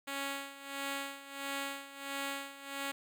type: tone with tremolo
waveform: 5% pulse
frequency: 277.2 Hz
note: C#4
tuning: in tune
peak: -24 dBFS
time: 0.07-2.92 s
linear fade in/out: 10 ms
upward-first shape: sine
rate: 1.5 Hz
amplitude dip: 80%
effects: none